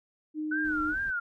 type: tone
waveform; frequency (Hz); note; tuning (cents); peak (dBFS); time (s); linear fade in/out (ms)
sine; 307; D#4; -23; -30; 0.34-0.95; 50
type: tone with vibrato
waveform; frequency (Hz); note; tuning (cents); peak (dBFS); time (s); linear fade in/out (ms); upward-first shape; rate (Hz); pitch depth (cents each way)
sine; 1480; F#6; 0; -28; 0.51-1.2; 10; sine; 2.4; 140
type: noise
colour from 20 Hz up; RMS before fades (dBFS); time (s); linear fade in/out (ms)
brown; -46; 0.64-1.11; 10
effects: none